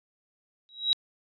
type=tone with exponential growth; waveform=sine; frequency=3856 Hz; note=B7; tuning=42 cents flat; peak=-16 dBFS; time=0.69-0.93 s; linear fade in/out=0 ms; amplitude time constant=51 ms; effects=tanh soft clip ceiling -16 dBFS + resampled to 16000 Hz